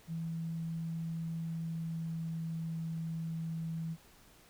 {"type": "tone with pitch glide", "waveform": "sine", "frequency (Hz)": [164.2, 163.07], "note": ["E3", "E3"], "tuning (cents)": [-6, -18], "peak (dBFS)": -35, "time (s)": [0.07, 3.97], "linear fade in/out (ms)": 50, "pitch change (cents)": -12, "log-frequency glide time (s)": [1.3, 2.79], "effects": ["pink hiss -61 dBFS RMS until 4.49 s"]}